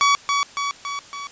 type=tone with echo; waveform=sawtooth; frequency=1133 Hz; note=C#6; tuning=37 cents sharp; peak=-10 dBFS; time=0.01-0.15 s; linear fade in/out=0 ms; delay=280 ms; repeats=4; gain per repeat=-4 dB; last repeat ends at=1.27 s; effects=white hiss -44 dBFS RMS until 1.31 s + resampled to 16000 Hz